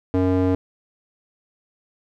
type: tone with band-pass filter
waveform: square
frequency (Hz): 92.5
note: F#2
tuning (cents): 0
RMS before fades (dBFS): -19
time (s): 0.14-0.55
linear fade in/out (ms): 0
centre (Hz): 360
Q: 1.5
effects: none